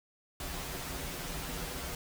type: noise with comb filter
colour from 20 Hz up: pink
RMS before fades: -39 dBFS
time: 0.4-1.95 s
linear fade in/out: 2 ms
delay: 9.3 ms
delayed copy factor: -1
effects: none